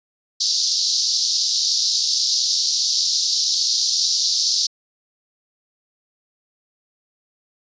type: band-pass noise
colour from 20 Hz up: white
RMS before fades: -20 dBFS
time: 0.4-4.67 s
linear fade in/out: 10 ms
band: 4100 to 5800 Hz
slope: 48 dB/octave
effects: resampled to 16000 Hz